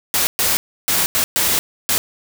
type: noise bursts at uneven times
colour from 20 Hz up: white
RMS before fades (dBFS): -17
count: 6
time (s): 0.14-0.27 / 0.39-0.57 / 0.88-1.06 / 1.15-1.24 / 1.36-1.59 / 1.89-1.98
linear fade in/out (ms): 0
effects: none